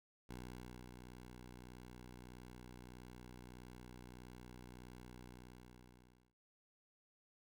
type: tone with ADSR envelope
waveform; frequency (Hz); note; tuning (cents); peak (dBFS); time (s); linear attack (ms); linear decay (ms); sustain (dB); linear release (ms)
10% pulse; 61.6; B1; -4; -39; 0.29-6.34; 7; 580; -6; 1100
effects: none